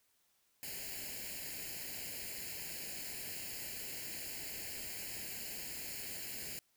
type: noise with comb filter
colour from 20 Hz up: white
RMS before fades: -44 dBFS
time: 0.63-6.59 s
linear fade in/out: 0 ms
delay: 0.42 ms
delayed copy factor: +0.85
effects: white hiss -75 dBFS RMS until 6.76 s